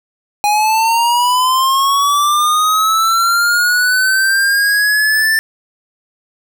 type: linear sweep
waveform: square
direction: up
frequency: 823 to 1780 Hz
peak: -11 dBFS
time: 0.44-5.39 s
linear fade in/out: 0 ms
effects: none